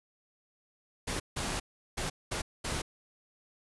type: noise bursts at uneven times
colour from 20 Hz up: pink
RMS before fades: -34 dBFS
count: 5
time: 1.07-1.2 / 1.36-1.6 / 1.97-2.1 / 2.31-2.42 / 2.64-2.82 s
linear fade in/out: 10 ms
effects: resampled to 24000 Hz